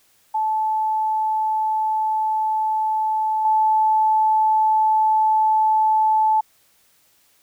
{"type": "tone with level steps", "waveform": "sine", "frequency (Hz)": 870, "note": "A5", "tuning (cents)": -20, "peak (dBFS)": [-18, -14], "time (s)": [0.34, 6.41], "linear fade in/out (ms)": 10, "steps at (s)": 3.45, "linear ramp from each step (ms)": 2, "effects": ["white hiss -59 dBFS RMS until 7.42 s"]}